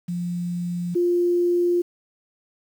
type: tone pair in turn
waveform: sine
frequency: 175.2 / 350.4 Hz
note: F3 / F4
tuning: +6 / +6 cents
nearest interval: octave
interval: 1200 cents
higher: second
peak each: -24 / -17 dBFS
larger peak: second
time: 0.08-0.95 / 0.95-1.82 s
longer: neither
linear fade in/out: 10 ms
effects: 8-bit